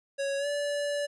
square tone with pitch glide, 554.4 to 578.3 Hz, C#5 to D5, 0 to -27 cents, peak -29 dBFS, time 0.18-1.07 s, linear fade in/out 20 ms, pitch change +73 cents, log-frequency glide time 0.38-0.47 s, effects resampled to 24000 Hz

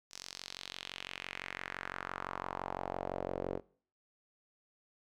sawtooth tone with band-pass filter sweep, 45.9 Hz, F#1, 13 cents flat, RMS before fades -42 dBFS, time 0.1-3.61 s, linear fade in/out 50 ms, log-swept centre 5800 to 450 Hz, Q 2.3, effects noise-tail reverb RT60 0.5 s tail -21 dB re dry

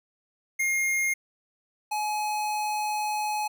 square tone pair in turn, 2131 / 845.7 Hz, C7 / G#5, +31 / +31 cents, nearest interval octave + major third, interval 1600 cents, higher first, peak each -24 / -27 dBFS, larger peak first, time 0.59-1.14 / 1.91-3.48 s, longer second, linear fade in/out 10 ms, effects none

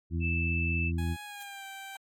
harmonic tone, 84 Hz, E2, 33 cents sharp, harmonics 1 / 2 / 3 / 4, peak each -29 / -35 / -39 / -41 dBFS, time 0.1-1.17 s, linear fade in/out 50 ms
sine tone, 2637 Hz, E7, in tune, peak -31 dBFS, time 0.2-0.92 s, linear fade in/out 50 ms
15% pulse tone with pitch glide, 832 to 780.8 Hz, G#5 to G5, +3 to -7 cents, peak -35 dBFS, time 0.98-1.97 s, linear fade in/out 5 ms, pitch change -110 cents, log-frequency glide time 1.24-1.65 s
blue noise with exponential growth, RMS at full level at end -43 dBFS, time 1.33-1.43 s, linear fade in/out 5 ms, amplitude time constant 20 ms
effects AAC 64 kbps

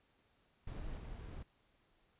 brown noise with level steps, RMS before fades -44 / -47 dBFS, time 0.67-1.43 s, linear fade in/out 5 ms, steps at 0.97 s, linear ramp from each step 10 ms, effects pink hiss -74 dBFS RMS until 2.19 s + resampled to 8000 Hz

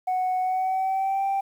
sine tone with pitch glide, 740 to 784 Hz, F#5 to G5, 0 to 0 cents, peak -20 dBFS, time 0.07-1.41 s, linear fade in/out 10 ms, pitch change +100 cents, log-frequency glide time 0.41-1.24 s, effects tanh soft clip ceiling -20 dBFS + 9-bit

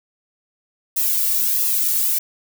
violet noise with flanger, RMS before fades -19 dBFS, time 0.96-2.19 s, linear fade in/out 10 ms, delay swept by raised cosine 1.3 to 1.99 ms, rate 1.5 Hz, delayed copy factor -0.8, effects none

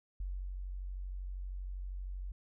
sine tone with ADSR envelope, 46.35 Hz, F#1, 4 cents sharp, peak -35 dBFS, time 0.2-2.32 s, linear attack 4 ms, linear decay 310 ms, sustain -3 dB, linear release 4 ms, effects none

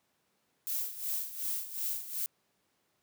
violet noise with tremolo, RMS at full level -33 dBFS, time 0.67-2.26 s, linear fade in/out 0 ms, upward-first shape sine, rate 2.7 Hz, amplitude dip 75%, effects pink hiss -75 dBFS RMS until 3.02 s + high-pass 150 Hz 12 dB/octave

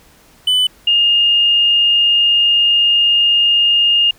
triangle / sine tone pair in turn, 3000 / 2832 Hz, F#7 / F7, +23 / +23 cents, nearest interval minor second, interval 100 cents, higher first, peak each -9 dBFS, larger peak neither, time 0.47-0.67 / 0.87-4.11 s, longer second, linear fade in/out 5 ms, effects pink hiss -48 dBFS RMS until 4.18 s

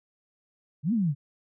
sine exponential two-way sweep, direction up then down, 130.81 to 246.9 to 130.81 Hz, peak -22 dBFS, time 0.83-1.15 s, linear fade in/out 50 ms, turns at 0.93 s, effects none

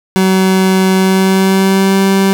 30% pulse tone with pitch glide, 188.8 to 194 Hz, F#3 to G3, +35 to -18 cents, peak -5 dBFS, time 0.16-2.33 s, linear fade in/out 0 ms, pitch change +47 cents, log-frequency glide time 0.95-2 s, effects none

